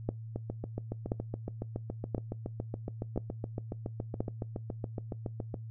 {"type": "two click trains", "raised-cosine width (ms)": 2, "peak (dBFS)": [-17, -22], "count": [5, 38], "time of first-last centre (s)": [[0.09, 4.205], [0.36, 5.542]], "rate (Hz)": [0.972, 7.14], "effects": ["noise-tail reverb RT60 0.2 s tail -23 dB re dry", "added 112 Hz sine -40 dBFS peak until 5.7 s"]}